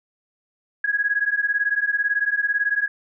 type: beating tone pair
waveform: sine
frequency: 1652 / 1670 Hz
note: G#6 / G#6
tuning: -10 / +9 cents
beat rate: 18 Hz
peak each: -22 dBFS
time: 0.84-2.88 s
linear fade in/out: 5 ms
effects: none